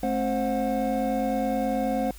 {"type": "tone cluster", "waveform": "triangle", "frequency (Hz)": [217.9, 267.4, 527, 728], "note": ["A3", "C4", "C5", "F#5"], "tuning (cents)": [-17, 38, 12, -28], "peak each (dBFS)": -27, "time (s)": [0.03, 2.11], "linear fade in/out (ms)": 2, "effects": ["added 50 Hz sine -42 dBFS peak until 2.18 s", "white hiss -50 dBFS RMS until 2.18 s"]}